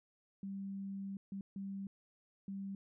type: tone bursts at uneven times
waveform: sine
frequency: 196 Hz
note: G3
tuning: in tune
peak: -40 dBFS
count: 4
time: 0.43-1.17 / 1.32-1.41 / 1.56-1.87 / 2.48-2.75 s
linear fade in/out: 2 ms
effects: none